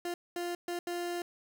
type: tone bursts at uneven times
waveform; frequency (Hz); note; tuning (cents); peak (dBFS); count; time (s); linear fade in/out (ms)
30% pulse; 349.2; F4; 0; -31; 4; 0.05-0.14 / 0.36-0.55 / 0.68-0.79 / 0.87-1.22; 2
effects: none